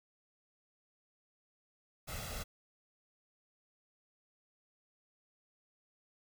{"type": "noise with comb filter", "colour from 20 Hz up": "pink", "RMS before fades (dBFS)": -42, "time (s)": [2.07, 2.44], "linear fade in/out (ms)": 20, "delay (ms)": 1.5, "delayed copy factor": 0.7, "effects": []}